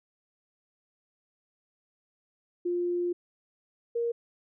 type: tone pair in turn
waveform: sine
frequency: 351.3 / 468.9 Hz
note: F4 / A#4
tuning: +10 / +10 cents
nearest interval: perfect fourth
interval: 500 cents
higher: second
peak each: -26 dBFS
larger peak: neither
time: 2.65-3.13 / 3.95-4.12 s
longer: first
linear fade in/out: 10 ms
effects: none